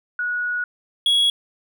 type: tone pair in turn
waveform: sine / triangle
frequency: 1460 / 3335 Hz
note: F#6 / G#7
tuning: -24 / +7 cents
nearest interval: octave + major second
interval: 1431 cents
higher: second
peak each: -21 / -13 dBFS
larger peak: second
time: 0.19-0.64 / 1.06-1.3 s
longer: first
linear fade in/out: 2 ms
effects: none